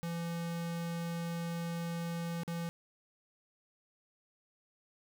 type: tone with dropouts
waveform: square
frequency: 169 Hz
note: E3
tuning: 43 cents sharp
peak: -36 dBFS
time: 0.03-2.69 s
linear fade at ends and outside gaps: 0 ms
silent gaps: 2.434-2.478 s
effects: none